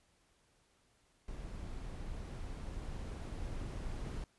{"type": "noise with level ramp", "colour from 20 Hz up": "brown", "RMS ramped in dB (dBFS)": [-45, -40], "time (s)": [1.28, 4.24], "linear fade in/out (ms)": 2, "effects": ["pink hiss -72 dBFS RMS until 4.38 s", "resampled to 24000 Hz"]}